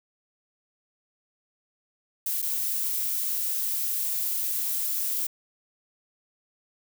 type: noise with dropouts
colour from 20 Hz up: violet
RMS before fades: -28 dBFS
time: 2.26-5.27 s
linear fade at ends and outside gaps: 5 ms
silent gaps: 2.419-2.425 s
effects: none